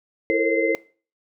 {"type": "tone cluster", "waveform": "sine", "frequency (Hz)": [333, 443.9, 461.2, 535, 2068], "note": ["E4", "A4", "A#4", "C5", "C7"], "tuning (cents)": [18, 15, -19, 38, -21], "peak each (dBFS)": -24, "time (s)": [0.3, 0.75], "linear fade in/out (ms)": 0, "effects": ["noise-tail reverb RT60 0.4 s tail -22 dB re dry"]}